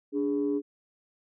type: tone pair together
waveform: sine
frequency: 290.2 / 413.4 Hz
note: D4 / G#4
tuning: -21 / -8 cents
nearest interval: tritone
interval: 613 cents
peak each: -26 / -28 dBFS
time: 0.12-0.62 s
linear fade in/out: 50 ms
effects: tanh soft clip ceiling -19 dBFS